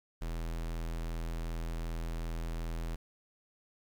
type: tone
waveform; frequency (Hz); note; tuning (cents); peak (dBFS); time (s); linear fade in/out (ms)
square; 41.32; E1; +5; -35; 0.21-2.96; 10
effects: 11-bit